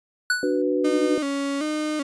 square tone with exponential decay, 1480 Hz, F#6, in tune, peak -17 dBFS, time 0.3-0.62 s, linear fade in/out 2 ms, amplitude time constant 69 ms
sine chord, B minor, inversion first, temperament equal, 293.7 / 370 / 493.9 Hz, D4 / F#4 / B4, 0 / 0 / 0 cents, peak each -24 dBFS, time 0.43-1.18 s, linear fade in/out 2 ms
35% pulse tone with vibrato, 292 Hz, D4, 10 cents flat, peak -22 dBFS, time 0.84-2.03 s, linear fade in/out 10 ms, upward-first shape square, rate 1.3 Hz, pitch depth 78 cents each way
effects resampled to 22050 Hz

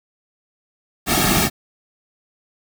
pink noise with comb filter, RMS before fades -17 dBFS, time 1.06-1.5 s, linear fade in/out 50 ms, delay 2 ms, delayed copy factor -1, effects none

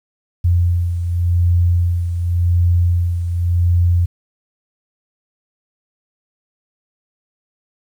sine beating tone pair, 87 / 87.89 Hz, F2 / F2, -6 / +12 cents, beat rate 0.89 Hz, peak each -13 / -21 dBFS, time 0.44-4.06 s, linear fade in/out 10 ms, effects 8-bit

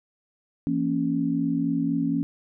sine chord, A# diminished, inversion second, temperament equal with one note detuned, 168.37 / 233.1 / 277.2 Hz, E3 / A#3 / C#4, +37 / 0 / 0 cents, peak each -28 / -28 / -24 dBFS, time 0.67-2.23 s, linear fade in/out 0 ms, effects none

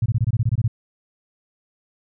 sine tone bursts, 114 Hz, A#2, 38 cents flat, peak -15 dBFS, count 11, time 0.02-0.679 s, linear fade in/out 5 ms, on 39 ms, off 23 ms, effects none

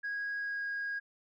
sine tone with pitch glide, 1648 to 1637.6 Hz, G#6 to G#6, -14 to -25 cents, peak -32 dBFS, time 0.03-1 s, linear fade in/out 20 ms, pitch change -11 cents, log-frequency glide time 0.4-0.65 s, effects tanh soft clip ceiling -31 dBFS

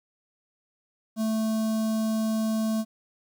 square tone with notch filter, 220 Hz, A3, in tune, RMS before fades -26 dBFS, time 1.16-2.85 s, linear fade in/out 50 ms, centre 2100 Hz, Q 0.53, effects 11-bit

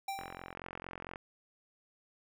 square tone with exponential decay, 784 Hz, G5, in tune, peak -34 dBFS, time 0.08-0.54 s, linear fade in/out 5 ms, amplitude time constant 100 ms
click train, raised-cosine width 0.5 ms, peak -27 dBFS, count 44, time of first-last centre 0.19-1.158 s, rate 44.4 Hz
effects none

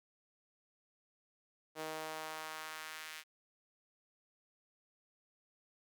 sawtooth tone with high-pass filter sweep, 157.1 Hz, D#3, 17 cents sharp, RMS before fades -45 dBFS, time 1.75-3.24 s, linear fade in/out 50 ms, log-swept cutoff 470 to 2100 Hz, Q 1.2, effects none

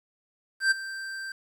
square tone with ADSR envelope, 1568 Hz, G6, in tune, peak -18 dBFS, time 0.6-1.32 s, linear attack 110 ms, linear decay 18 ms, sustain -16 dB, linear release 3 ms, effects low-pass 8000 Hz 12 dB/octave + 9-bit

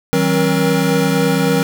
square tone cluster, 159.4 / 188.4 / 268.2 / 474.6 Hz, D#3 / F#3 / C4 / A#4, +42 / +32 / +43 / +31 cents, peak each -19 dBFS, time 0.13-1.63 s, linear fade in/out 0 ms, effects none

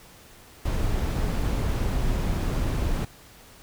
brown noise, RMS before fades -25 dBFS, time 0.65-3.05 s, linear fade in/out 5 ms, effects pink hiss -50 dBFS RMS until 3.62 s

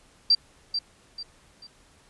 sine tone with echo, 4699 Hz, D8, in tune, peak -15 dBFS, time 0.3-0.35 s, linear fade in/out 5 ms, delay 440 ms, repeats 3, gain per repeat -9 dB, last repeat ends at 1.67 s, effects pink hiss -58 dBFS RMS until 2.09 s + resampled to 24000 Hz

